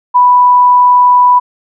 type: tone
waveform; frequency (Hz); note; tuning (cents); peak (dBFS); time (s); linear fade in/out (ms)
sine; 987.8; B5; 0; -3; 0.14-1.4; 20
effects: none